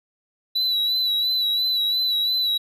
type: tone with vibrato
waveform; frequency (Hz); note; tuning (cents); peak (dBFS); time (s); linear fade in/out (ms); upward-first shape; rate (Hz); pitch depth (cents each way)
triangle; 3951; B7; 0; -18; 0.55-2.58; 10; sine; 2.9; 41
effects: none